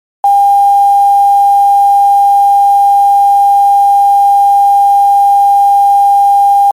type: tone with quantisation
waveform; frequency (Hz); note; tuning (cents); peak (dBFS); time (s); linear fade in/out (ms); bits
sine; 803; G5; +41; -3; 0.24-6.71; 2; 5
effects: MP3 64 kbps